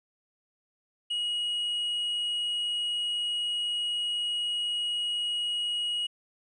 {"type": "tone", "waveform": "triangle", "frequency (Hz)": 2898, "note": "F#7", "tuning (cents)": -37, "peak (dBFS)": -26, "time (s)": [1.1, 6.07], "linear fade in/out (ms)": 10, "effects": ["resampled to 22050 Hz", "11-bit"]}